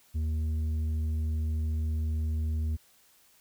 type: tone with tanh clipping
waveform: triangle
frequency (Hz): 78.3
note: D#2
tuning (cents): +11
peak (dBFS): -28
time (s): 0.14-2.77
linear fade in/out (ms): 20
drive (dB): 10
effects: white hiss -62 dBFS RMS until 3.4 s